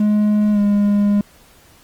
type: tone with pitch glide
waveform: triangle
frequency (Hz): 210 to 204.4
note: G#3 to G#3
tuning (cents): +19 to -27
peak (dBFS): -10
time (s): 0-1.21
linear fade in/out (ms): 2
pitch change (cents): -46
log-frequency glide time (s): 0.52-0.59
effects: pink hiss -49 dBFS RMS until 1.83 s + Opus 24 kbps